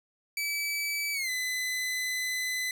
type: tone with pitch glide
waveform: sawtooth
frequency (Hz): 2300 to 2014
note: D7 to B6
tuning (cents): -37 to +33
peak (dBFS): -26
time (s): 0.37-2.71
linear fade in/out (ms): 2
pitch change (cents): -230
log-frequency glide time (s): 1.13-1.3
effects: none